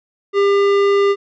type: tone with tanh clipping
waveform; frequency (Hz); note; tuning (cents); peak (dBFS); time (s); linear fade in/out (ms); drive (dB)
sine; 400.2; G4; +36; -13; 0.33-1.16; 50; 16
effects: none